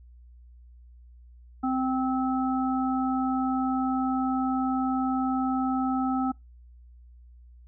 harmonic tone, 260 Hz, C4, 11 cents flat, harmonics 1 / 3 / 5, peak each -25 / -30 / -33 dBFS, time 1.63-6.32 s, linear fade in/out 10 ms, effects noise-tail reverb RT60 0.2 s tail -25 dB re dry + added 60 Hz sine -48 dBFS peak until 7.67 s

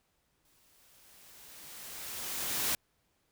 white noise with exponential growth, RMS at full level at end -30 dBFS, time 0.45-2.75 s, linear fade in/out 1 ms, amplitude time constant 500 ms, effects pink hiss -75 dBFS RMS until 3.31 s

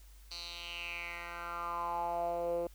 10% pulse tone with band-pass filter sweep, 171.9 Hz, F3, 27 cents flat, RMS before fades -38 dBFS, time 0.31-2.67 s, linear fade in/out 2 ms, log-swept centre 4500 to 450 Hz, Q 5, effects added 50 Hz sine -53 dBFS peak until 2.74 s + white hiss -64 dBFS RMS until 2.74 s

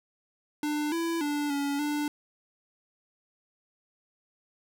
square tone with pitch steps, 298.2 / 333.5 / 292.7 / 283 / 295.1 Hz, D4 / E4 / D4 / C#4 / D4, +27 / +20 / -6 / +36 / +8 cents, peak -28 dBFS, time 0.63-2.08 s, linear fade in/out 2 ms, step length 290 ms, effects none

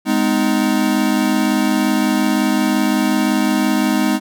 square chord, G# minor, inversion none, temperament equal with one note detuned, 207.7 / 253.3 / 311.1 Hz, G#3 / B3 / D#4, 0 / +44 / 0 cents, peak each -19 dBFS, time 0.05-4.2 s, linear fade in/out 50 ms, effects none

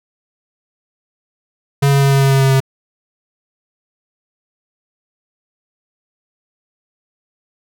square tone with pitch steps, 140 / 139.11 / 138.23 / 137.36 / 136.49 / 135.62 / 134.76 / 133.91 Hz, C#3 / C#3 / C#3 / C#3 / C#3 / C#3 / C#3 / C3, +18 / +6 / -5 / -15 / -26 / -38 / -49 / +41 cents, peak -10 dBFS, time 1.82-2.604 s, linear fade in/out 10 ms, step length 98 ms, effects none

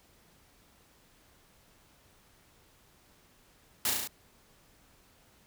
white noise with echo, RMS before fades -29 dBFS, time 3.85-3.9 s, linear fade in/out 2 ms, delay 35 ms, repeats 5, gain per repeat -2 dB, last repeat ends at 4.075 s, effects pink hiss -63 dBFS RMS until 5.46 s

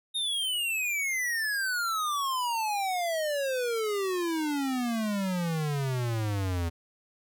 square exponential sweep, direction down, 3729 to 82.41 Hz, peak -28 dBFS, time 0.14-6.7 s, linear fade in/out 20 ms, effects none

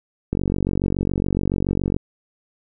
click train, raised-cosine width 3 ms, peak -8 dBFS, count 78, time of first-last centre 0.33-1.965 s, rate 47.1 Hz, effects none

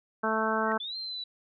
harmonic tone, 220 Hz, A3, in tune, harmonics 1 / 2 / 3 / 4 / 5 / 6 / 7, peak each -33 / -33 / -33 / -33 / -33 / -33 / -33 dBFS, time 0.23-0.78 s, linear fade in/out 10 ms
sine tone with exponential growth, 1864.7 Hz, A#6, in tune, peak -36 dBFS, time 0.58-0.72 s, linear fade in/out 0 ms, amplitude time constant 30 ms
sine exponential two-way sweep, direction up then down, 3428 to 4186 to 3927 Hz, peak -34 dBFS, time 0.8-1.24 s, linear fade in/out 5 ms, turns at 0.97 s
effects none

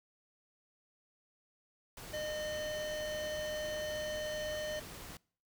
pink noise, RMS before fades -48 dBFS, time 1.97-5.17 s, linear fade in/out 2 ms
harmonic tone, 610 Hz, D#5, 34 cents flat, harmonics 1 / 3 / 5 / 7 / 9 / 10, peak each -37 / -45 / -47 / -54 / -63 / -53 dBFS, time 2.13-4.8 s, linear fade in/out 10 ms
effects noise-tail reverb RT60 0.5 s tail -25 dB re dry

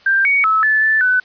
sine tone with pitch steps, 1581 / 2241 / 1299 / 1741 / 1756 / 1502 Hz, G6 / C#7 / E6 / A6 / A6 / F#6, +14 / +18 / -26 / -19 / -4 / +26 cents, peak -11 dBFS, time 0.06-1.2 s, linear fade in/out 5 ms, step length 190 ms, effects white hiss -47 dBFS RMS until 1.24 s + resampled to 11025 Hz

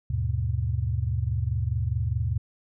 sine tone cluster, 76.7 / 101.4 / 121.7 Hz, D#2 / G#2 / B2, -24 / -41 / -25 cents, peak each -28 dBFS, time 0.1-2.38 s, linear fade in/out 5 ms, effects none

